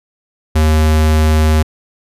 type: tone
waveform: square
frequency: 77.78 Hz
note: D#2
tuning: in tune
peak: -9 dBFS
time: 0.55-1.63 s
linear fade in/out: 10 ms
effects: resampled to 32000 Hz